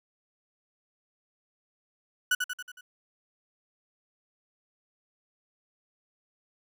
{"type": "tone with echo", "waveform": "35% pulse", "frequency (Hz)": 1480, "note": "F#6", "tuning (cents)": 0, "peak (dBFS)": -20, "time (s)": [2.31, 2.35], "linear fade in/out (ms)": 5, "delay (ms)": 92, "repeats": 5, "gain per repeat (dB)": -5, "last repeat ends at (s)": 2.81, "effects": []}